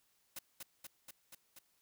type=noise with echo; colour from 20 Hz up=white; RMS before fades=-45 dBFS; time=0.36-0.39 s; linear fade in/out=5 ms; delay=240 ms; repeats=5; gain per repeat=-2 dB; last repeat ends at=1.59 s; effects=white hiss -75 dBFS RMS until 1.81 s